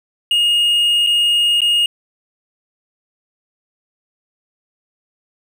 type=tone with dropouts; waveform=triangle; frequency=2856 Hz; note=F7; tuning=38 cents sharp; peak=-10 dBFS; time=0.31-1.86 s; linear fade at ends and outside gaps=2 ms; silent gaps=1.065-1.07 / 1.606-1.617 s; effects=none